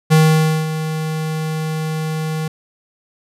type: tone with ADSR envelope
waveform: square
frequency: 157.3 Hz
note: D#3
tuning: 19 cents sharp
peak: -8 dBFS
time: 0.1-2.48 s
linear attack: 24 ms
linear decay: 540 ms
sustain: -12 dB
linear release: 4 ms
effects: resampled to 32000 Hz

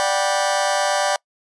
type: chord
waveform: sawtooth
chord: G major seventh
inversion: second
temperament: just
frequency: 588 / 735 / 784 / 980 Hz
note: D5 / F#5 / G5 / B5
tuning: +2 / -12 / 0 / -14 cents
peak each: -17 / -22 / -18 / -23 dBFS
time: 0-1.16 s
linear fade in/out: 0 ms
effects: noise-tail reverb RT60 0.1 s tail -25 dB re dry + resampled to 22050 Hz

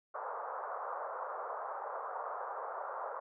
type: band-pass noise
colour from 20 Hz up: white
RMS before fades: -41 dBFS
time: 0.14-3.2 s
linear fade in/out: 10 ms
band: 480 to 1300 Hz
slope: 48 dB/octave
effects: none

